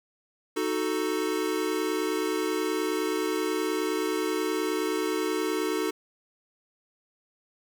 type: chord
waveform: square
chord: D# diminished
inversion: none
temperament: equal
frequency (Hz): 311.1 / 370 / 440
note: D#4 / F#4 / A4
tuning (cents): 0 / 0 / 0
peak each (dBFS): -31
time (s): 0.56-5.91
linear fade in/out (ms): 10
effects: 9-bit